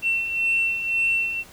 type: beating tone pair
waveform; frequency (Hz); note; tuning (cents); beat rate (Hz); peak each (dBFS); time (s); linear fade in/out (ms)
sine; 2700 / 2701.9; E7 / E7; +41 / +42; 1.9; -27 / -20; 0.02-1.44; 50
effects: tanh soft clip ceiling -14 dBFS + pink hiss -47 dBFS RMS until 1.52 s